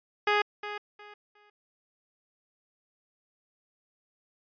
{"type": "tone with echo", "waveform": "10% pulse", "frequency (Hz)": 415.3, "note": "G#4", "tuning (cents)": 0, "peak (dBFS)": -14, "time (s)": [0.27, 0.42], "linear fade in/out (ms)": 5, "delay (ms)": 360, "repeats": 3, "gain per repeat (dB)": -12, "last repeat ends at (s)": 1.5, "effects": ["resampled to 11025 Hz"]}